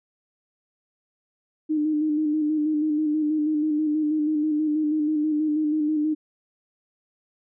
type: tone with vibrato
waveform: sine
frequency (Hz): 304.8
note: D#4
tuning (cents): -36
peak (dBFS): -20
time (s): 1.69-6.15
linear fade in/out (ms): 20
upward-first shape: square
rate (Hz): 6.2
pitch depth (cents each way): 31
effects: none